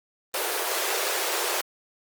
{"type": "high-pass noise", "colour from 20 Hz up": "pink", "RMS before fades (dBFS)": -27, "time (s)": [0.34, 1.61], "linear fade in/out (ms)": 2, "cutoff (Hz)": 350, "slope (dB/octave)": 96, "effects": ["Opus 24 kbps"]}